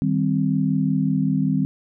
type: chord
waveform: sine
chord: C minor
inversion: first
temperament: equal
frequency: 155.56 / 196 / 261.6 Hz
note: Eb3 / G3 / C4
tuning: 0 / 0 / 0 cents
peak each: -22 dBFS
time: 0.02-1.65 s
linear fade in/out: 0 ms
effects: none